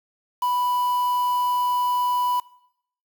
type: tone with quantisation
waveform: triangle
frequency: 987.8 Hz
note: B5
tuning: in tune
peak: -18 dBFS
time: 0.42-2.4 s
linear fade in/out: 5 ms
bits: 6
effects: noise-tail reverb RT60 0.7 s tail -20 dB re dry